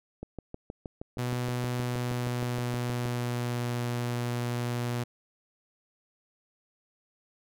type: click train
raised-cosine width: 2 ms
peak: -24 dBFS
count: 19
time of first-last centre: 0.23-3.056 s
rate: 6.37 Hz
type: tone with pitch glide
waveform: sawtooth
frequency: 123.2 to 120.8 Hz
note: B2 to B2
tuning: -4 to -38 cents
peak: -25 dBFS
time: 1.18-5.04 s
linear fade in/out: 10 ms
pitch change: -34 cents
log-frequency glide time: 1.75-3.82 s
effects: none